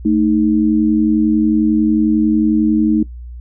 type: tone pair together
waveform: sine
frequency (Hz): 220 / 311.1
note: A3 / D#4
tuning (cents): 0 / 0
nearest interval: tritone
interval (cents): 600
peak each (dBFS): -13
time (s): 0.05-3.03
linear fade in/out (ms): 5
effects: noise-tail reverb RT60 0.1 s tail -19 dB re dry + added 60 Hz sine -28 dBFS peak until 3.4 s